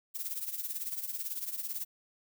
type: noise with tremolo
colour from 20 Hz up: violet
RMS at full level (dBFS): -34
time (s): 0.14-1.85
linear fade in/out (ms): 20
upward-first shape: triangle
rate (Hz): 18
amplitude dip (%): 80
effects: none